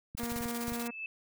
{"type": "clicks", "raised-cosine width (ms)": 5, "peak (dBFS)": -30, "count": 8, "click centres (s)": [0.15, 0.234, 0.32, 0.362, 0.409, 0.458, 0.681, 0.721]}
{"type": "noise with tremolo", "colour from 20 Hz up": "white", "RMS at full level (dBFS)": -40, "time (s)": [0.17, 0.88], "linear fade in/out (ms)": 10, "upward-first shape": "square", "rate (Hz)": 16, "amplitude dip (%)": 55}
{"type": "harmonic tone", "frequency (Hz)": 236.4, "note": "A#3", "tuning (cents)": 24, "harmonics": [1, 2, 3, 4, 5, 6, 7, 8, 9, 10], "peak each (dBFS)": [-36, -42, -46, -48, -50, -52, -53, -54, -55, -56], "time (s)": [0.19, 0.91], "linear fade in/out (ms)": 10}
{"type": "tone with exponential growth", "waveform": "sine", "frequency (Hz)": 2624, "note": "E7", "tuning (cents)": -9, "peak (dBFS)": -34, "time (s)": [0.5, 1.06], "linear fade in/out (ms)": 2, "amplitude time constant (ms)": 120}
{"effects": []}